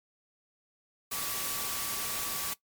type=tone in noise; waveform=sine; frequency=1147 Hz; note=D6; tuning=41 cents flat; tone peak=-43 dBFS; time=1.11-2.54 s; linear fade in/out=10 ms; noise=white; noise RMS=-34 dBFS; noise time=1.11-2.54 s; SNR=-12 dB; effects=noise-tail reverb RT60 0.1 s tail -18 dB re dry + MP3 96 kbps